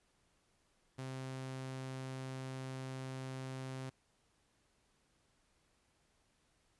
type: tone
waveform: sawtooth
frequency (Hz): 131.4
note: C3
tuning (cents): +8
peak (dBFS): -38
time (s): 0.98-3.9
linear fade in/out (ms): 10
effects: pink hiss -75 dBFS RMS until 6.79 s + resampled to 24000 Hz